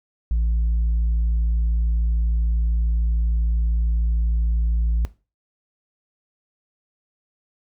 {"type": "tone", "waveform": "sine", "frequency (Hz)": 56.5, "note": "A1", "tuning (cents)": 47, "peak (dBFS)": -15, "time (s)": [0.31, 5.05], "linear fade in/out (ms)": 0, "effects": ["noise-tail reverb RT60 0.3 s tail -19 dB re dry", "tanh soft clip ceiling -16 dBFS"]}